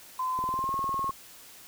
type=tone with pitch glide; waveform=sine; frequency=1025 to 1085.9 Hz; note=C6 to C#6; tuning=-36 to -36 cents; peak=-27 dBFS; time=0.19-1.11 s; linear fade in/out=5 ms; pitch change=+100 cents; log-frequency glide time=0.46-0.74 s
type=click train; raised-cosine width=2 ms; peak=-27 dBFS; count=15; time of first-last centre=0.39-1.094 s; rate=19.9 Hz
effects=white hiss -50 dBFS RMS until 1.67 s